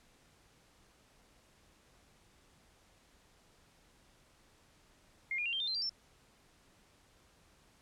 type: tone with pitch steps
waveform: sine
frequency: 2123 / 2425 / 2769 / 3163 / 3612 / 4125 / 4711 / 5381 Hz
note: C7 / D#7 / F7 / G7 / A7 / C8 / D8 / E8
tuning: +25 / -45 / -15 / +15 / +45 / -25 / +5 / +35 cents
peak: -33 dBFS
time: 5.31-5.894 s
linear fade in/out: 2 ms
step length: 73 ms
effects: pink hiss -66 dBFS RMS until 7.81 s + low-pass 10000 Hz 12 dB/octave